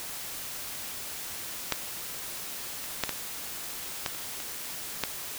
clicks, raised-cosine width 0.2 ms, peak -7 / -22 / -23 / -8 / -12 / -11 / -23 / -21 / -9 dBFS, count 9, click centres 1.723 / 2.841 / 2.907 / 3.037 / 3.093 / 4.062 / 4.149 / 4.402 / 5.037 s, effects white hiss -38 dBFS RMS until 5.38 s

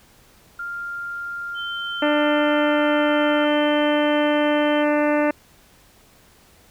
sine tone, 1396.9 Hz, F6, in tune, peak -27 dBFS, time 0.59-3.45 s, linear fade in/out 5 ms
sine tone with tremolo, 3100 Hz, G7, 20 cents flat, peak -29 dBFS, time 1.54-4.85 s, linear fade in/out 50 ms, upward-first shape triangle, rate 0.59 Hz, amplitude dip 35%
harmonic tone, 296.8 Hz, D4, 18 cents sharp, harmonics 1 / 2 / 3 / 4 / 5 / 6 / 7 / 8 / 9, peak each -20 / -20 / -27 / -31 / -31 / -30 / -33 / -38 / -36 dBFS, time 2.02-5.31 s, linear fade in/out 5 ms
effects pink hiss -53 dBFS RMS until 6.7 s

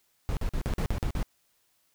brown noise bursts, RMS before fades -28 dBFS, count 8, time 0.29-1.229 s, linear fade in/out 0 ms, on 78 ms, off 45 ms, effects white hiss -70 dBFS RMS until 1.94 s

